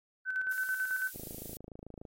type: tone with tremolo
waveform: sine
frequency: 1522 Hz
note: F#6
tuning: 48 cents sharp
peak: -29 dBFS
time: 0.25-1.11 s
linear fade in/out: 50 ms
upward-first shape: square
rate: 9.1 Hz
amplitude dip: 45%
type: noise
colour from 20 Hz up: violet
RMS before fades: -44 dBFS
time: 0.51-1.57 s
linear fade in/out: 2 ms
type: click train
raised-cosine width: 2 ms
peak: -33 dBFS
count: 25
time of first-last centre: 1.16-2.052 s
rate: 26.9 Hz
effects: AAC 48 kbps